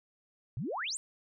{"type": "exponential sweep", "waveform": "sine", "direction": "up", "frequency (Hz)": [103.83, 8910], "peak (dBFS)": -33, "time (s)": [0.57, 0.97], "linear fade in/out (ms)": 0, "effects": []}